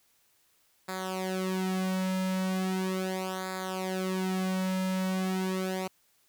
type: tone with flanger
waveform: sawtooth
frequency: 187.3 Hz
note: F#3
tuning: 21 cents sharp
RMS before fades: -31 dBFS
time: 0.88-5.88 s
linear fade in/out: 10 ms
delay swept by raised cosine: 0.34 to 2.64 ms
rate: 0.38 Hz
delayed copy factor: -0.8
effects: white hiss -68 dBFS RMS until 6.28 s